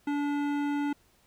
sine tone with hard clipping, 288.6 Hz, D4, 30 cents flat, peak -29 dBFS, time 0.07-0.93 s, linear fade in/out 5 ms, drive 15 dB, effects pink hiss -65 dBFS RMS until 1.26 s

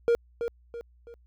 triangle tone with echo, 469.7 Hz, A#4, 13 cents sharp, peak -17 dBFS, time 0.08-0.15 s, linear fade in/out 0 ms, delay 330 ms, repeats 3, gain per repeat -8 dB, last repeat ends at 1.14 s, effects added 60 Hz sine -56 dBFS peak until 1.26 s

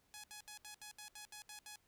5% pulse tone bursts, 841 Hz, G#5, 22 cents sharp, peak -38 dBFS, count 10, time 0.14-1.758 s, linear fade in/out 0 ms, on 97 ms, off 72 ms, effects pink hiss -75 dBFS RMS until 1.87 s

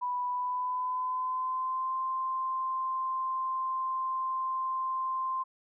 sine tone with pitch glide, 987.8 to 1045.3 Hz, B5 to C6, 0 to -2 cents, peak -29 dBFS, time 0.01-5.44 s, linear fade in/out 20 ms, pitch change +98 cents, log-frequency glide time 0.28-1.95 s, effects none

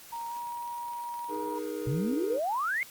click train, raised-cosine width 0.2 ms, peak -35 dBFS, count 25, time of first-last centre 0.11-1.347 s, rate 19.4 Hz
sine tone with pitch glide, 933 to 950.4 Hz, A#5 to A#5, +1 to +33 cents, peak -34 dBFS, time 0.12-1.59 s, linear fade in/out 10 ms, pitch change +32 cents, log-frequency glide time 0.28-0.34 s
triangle chord, D# suspended fourth, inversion none, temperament equal with one note detuned, 311.1 / 415.3 / 476.5 Hz, D#4 / G#4 / A#4, 0 / 0 / +38 cents, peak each -35 dBFS, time 1.28-2.4 s, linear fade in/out 50 ms
sine exponential sweep, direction up, 123.47 to 2200 Hz, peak -27 dBFS, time 1.87-2.83 s, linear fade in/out 0 ms
effects white hiss -50 dBFS RMS until 2.9 s + Opus 48 kbps

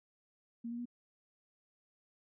sine tone with pitch steps, 233.1 / 237.3 / 241.6 Hz, A#3 / A#3 / B3, 0 / +31 / -38 cents, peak -38 dBFS, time 0.64-0.856 s, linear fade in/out 10 ms, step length 72 ms, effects none

